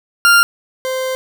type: tone pair in turn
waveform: 40% pulse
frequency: 1396.9 / 519.9 Hz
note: F6 / C5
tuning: 0 / -11 cents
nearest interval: octave + perfect fourth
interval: 1711 cents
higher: first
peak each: -6 / -17 dBFS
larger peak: first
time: 0.25-0.43 / 0.85-1.15 s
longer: second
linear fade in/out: 0 ms
effects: none